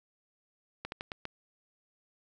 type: slowing click train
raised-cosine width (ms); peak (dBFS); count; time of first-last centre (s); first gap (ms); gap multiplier
0.3; -21; 5; 0.85-1.254; 71; 1.24
effects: none